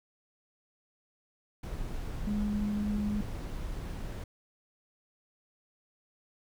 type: noise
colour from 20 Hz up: brown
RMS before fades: -37 dBFS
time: 1.63-4.24 s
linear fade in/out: 5 ms
type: tone with vibrato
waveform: sine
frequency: 207.7 Hz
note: G#3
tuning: in tune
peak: -29 dBFS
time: 2.27-3.21 s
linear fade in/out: 2 ms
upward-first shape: triangle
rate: 16 Hz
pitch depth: 9 cents each way
effects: none